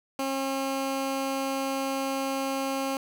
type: tone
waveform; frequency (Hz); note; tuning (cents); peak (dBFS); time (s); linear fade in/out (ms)
15% pulse; 270; C#4; -45; -21; 0.19-2.97; 2
effects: none